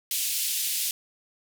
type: band-pass noise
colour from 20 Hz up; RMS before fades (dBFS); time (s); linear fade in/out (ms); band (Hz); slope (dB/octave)
white; -28; 0.11-0.91; 2; 2600 to 16000; 24
effects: none